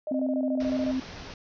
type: tone bursts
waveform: sine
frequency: 613 Hz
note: D#5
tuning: 26 cents flat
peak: -29 dBFS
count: 12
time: 0.07-0.914 s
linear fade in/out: 2 ms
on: 52 ms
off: 20 ms
type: tone with pitch glide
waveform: sine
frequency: 261.6 to 259.9 Hz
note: C4 to C4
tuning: 0 to -11 cents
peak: -25 dBFS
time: 0.11-1 s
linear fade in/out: 5 ms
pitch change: -11 cents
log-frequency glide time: 0.4-0.61 s
type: low-pass noise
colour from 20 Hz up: pink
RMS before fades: -42 dBFS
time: 0.6-1.34 s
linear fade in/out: 2 ms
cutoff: 6000 Hz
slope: 96 dB/octave
effects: none